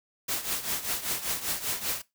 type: noise with tremolo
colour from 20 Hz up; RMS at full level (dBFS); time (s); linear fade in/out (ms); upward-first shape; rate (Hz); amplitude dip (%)
white; -28; 0.28-2.02; 10; triangle; 5.1; 80
effects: noise-tail reverb RT60 0.2 s tail -19 dB re dry